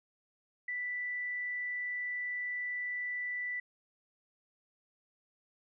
sine tone, 1975.5 Hz, B6, in tune, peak -34 dBFS, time 0.68-3.6 s, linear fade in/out 5 ms, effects none

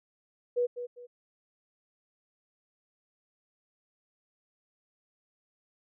sine tone with echo, 487.1 Hz, B4, 24 cents flat, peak -24 dBFS, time 0.56-0.67 s, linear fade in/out 20 ms, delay 200 ms, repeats 2, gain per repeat -10 dB, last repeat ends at 1.07 s, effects none

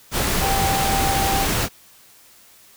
sine tone in noise, 784 Hz, G5, in tune, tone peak -21 dBFS, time 0.4-1.47 s, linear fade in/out 50 ms, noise pink, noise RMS -21 dBFS, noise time 0.11-1.69 s, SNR -3 dB, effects white hiss -50 dBFS RMS until 2.76 s

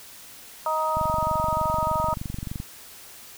harmonic tone, 313.7 Hz, D#4, 14 cents sharp, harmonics 2 / 3 / 4, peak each -28 / -25 / -27 dBFS, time 0.66-2.14 s, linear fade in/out 2 ms
click train, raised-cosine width 5 ms, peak -19 dBFS, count 39, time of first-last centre 0.97-2.601 s, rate 23.3 Hz
effects white hiss -45 dBFS RMS until 3.37 s

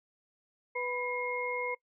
sine tone cluster, 493.2 / 987 / 2144 Hz, B4 / B5 / C7, -2 / -1 / +42 cents, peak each -35 / -38 / -35 dBFS, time 0.75-1.75 s, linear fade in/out 10 ms, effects noise-tail reverb RT60 0.1 s tail -22 dB re dry

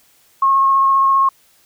sine tone with vibrato, 1085 Hz, C#6, 37 cents flat, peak -10 dBFS, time 0.42-1.29 s, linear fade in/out 5 ms, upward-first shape sine, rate 15 Hz, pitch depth 11 cents each way, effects white hiss -54 dBFS RMS until 1.65 s

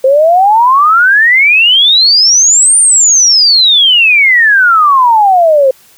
sine exponential two-way sweep, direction up then down, 515 to 9200 to 515 Hz, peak -3 dBFS, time 0.04-5.71 s, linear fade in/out 5 ms, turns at 2.78 s, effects white hiss -43 dBFS RMS until 5.97 s

